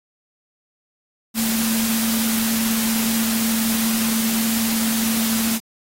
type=tone in noise; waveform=sine; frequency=224.8 Hz; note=A3; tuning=37 cents sharp; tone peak=-20 dBFS; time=1.34-5.6 s; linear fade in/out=50 ms; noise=white; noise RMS=-24 dBFS; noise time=1.34-5.6 s; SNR=+1 dB; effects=AAC 48 kbps